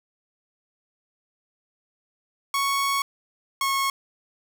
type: tone pair in turn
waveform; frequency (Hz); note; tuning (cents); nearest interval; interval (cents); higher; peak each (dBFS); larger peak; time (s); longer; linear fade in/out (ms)
sawtooth; 1109 / 1093.1; C#6 / C#6; 0 / -25; unison; 25; first; -18; neither; 2.54-3.02 / 3.61-3.9; first; 2
effects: none